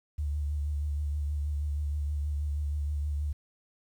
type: tone with vibrato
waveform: sine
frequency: 73.42 Hz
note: D2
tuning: in tune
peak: -28 dBFS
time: 0.18-3.33 s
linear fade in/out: 10 ms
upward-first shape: triangle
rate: 6.3 Hz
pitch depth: 44 cents each way
effects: 10-bit